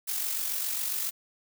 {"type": "noise with amplitude modulation", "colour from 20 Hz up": "blue", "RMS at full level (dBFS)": -29, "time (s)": [0.07, 1.11], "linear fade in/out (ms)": 20, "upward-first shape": "sine", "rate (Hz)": 47.3, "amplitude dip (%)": 45, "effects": []}